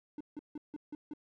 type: tone bursts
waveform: triangle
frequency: 298.2 Hz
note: D4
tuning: 27 cents sharp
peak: -37 dBFS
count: 6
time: 0.18-1.136 s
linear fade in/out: 2 ms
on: 26 ms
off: 160 ms
effects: none